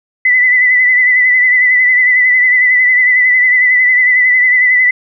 sine tone with vibrato, 2000 Hz, B6, 21 cents sharp, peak -6 dBFS, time 0.25-4.91 s, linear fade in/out 5 ms, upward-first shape sine, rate 11 Hz, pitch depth 38 cents each way, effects none

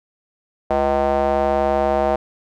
square tone with band-pass filter, 69.7 Hz, C#2, 10 cents sharp, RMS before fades -18 dBFS, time 0.7-2.16 s, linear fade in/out 5 ms, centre 680 Hz, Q 3.4, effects none

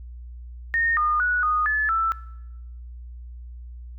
sine tone with pitch steps, 1840 / 1219 / 1468 / 1236 / 1726 / 1327 Hz, A#6 / D#6 / F#6 / D#6 / A6 / E6, -23 / -36 / -14 / -12 / -34 / +11 cents, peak -19 dBFS, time 0.74-2.12 s, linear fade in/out 0 ms, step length 230 ms, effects noise-tail reverb RT60 0.9 s tail -19 dB re dry + added 60 Hz sine -36 dBFS peak until 3.98 s

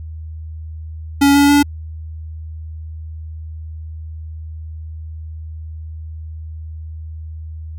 square tone with pitch steps, 281.4 / 284.7 / 288 Hz, C#4 / C#4 / D4, +26 / +46 / -34 cents, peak -9 dBFS, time 1.21-1.63 s, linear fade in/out 10 ms, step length 140 ms, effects added 79 Hz sine -27 dBFS peak until 7.78 s

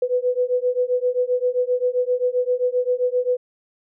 sine beating tone pair, 493.9 / 501.5 Hz, B4 / B4, 0 / +26 cents, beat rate 7.6 Hz, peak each -21 dBFS, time 0.02-3.37 s, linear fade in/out 5 ms, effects none

